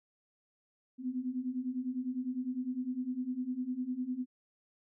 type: beating tone pair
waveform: sine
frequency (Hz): 246.9 / 256.8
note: B3 / C4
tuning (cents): 0 / -32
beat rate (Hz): 9.9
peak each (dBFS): -38 / -35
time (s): 0.98-4.26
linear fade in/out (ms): 50
effects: none